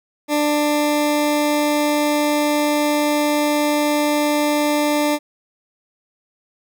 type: tone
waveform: 20% pulse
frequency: 296.2 Hz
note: D4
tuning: 15 cents sharp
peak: -11 dBFS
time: 0.28-5.19 s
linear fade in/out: 50 ms
effects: none